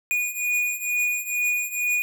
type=beating tone pair; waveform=square; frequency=2454 / 2456.2 Hz; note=D#7 / D#7; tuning=-25 / -23 cents; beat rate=2.2 Hz; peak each=-28 / -25 dBFS; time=0.11-2.02 s; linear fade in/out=0 ms; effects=none